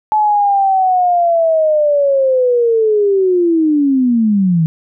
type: linear sweep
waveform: sine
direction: down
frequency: 863 to 155.56 Hz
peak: -9 dBFS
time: 0.12-4.66 s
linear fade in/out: 0 ms
effects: none